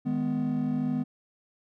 triangle chord, G# minor, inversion second, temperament just, 155.74 / 207.7 / 249.2 Hz, D#3 / G#3 / B3, +2 / 0 / +16 cents, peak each -30 / -30 / -25 dBFS, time 0.05-1.04 s, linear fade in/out 20 ms, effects tanh soft clip ceiling -16 dBFS

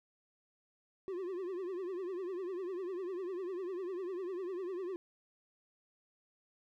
triangle tone with vibrato, 367.2 Hz, F#4, 13 cents flat, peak -35 dBFS, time 1.08-4.96 s, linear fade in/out 0 ms, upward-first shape triangle, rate 10 Hz, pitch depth 140 cents each way, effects none

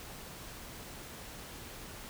silence, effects pink hiss -47 dBFS RMS until 2.09 s

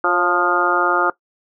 harmonic tone with a mistuned harmonic, 176.3 Hz, F3, 17 cents sharp, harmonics 2 / 3 / 4 / 5 / 6 / 7 / 8, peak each -22 / -24 / -24 / -23 / -29 / -19 / -20 dBFS, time 0.04-1.1 s, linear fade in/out 2 ms, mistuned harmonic 3, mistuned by +42 cents, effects noise-tail reverb RT60 0.1 s tail -18 dB re dry

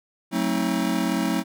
square chord, F# diminished seventh, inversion none, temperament just, 185 / 222 / 266.4 / 319.7 Hz, F#3 / A3 / C4 / Eb4, 0 / +16 / +31 / +47 cents, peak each -28 dBFS, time 0.31-1.44 s, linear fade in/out 50 ms, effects none

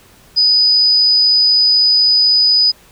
sine tone, 4978 Hz, D#8, in tune, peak -8 dBFS, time 0.36-2.72 s, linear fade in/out 20 ms, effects pink hiss -46 dBFS RMS until 2.91 s

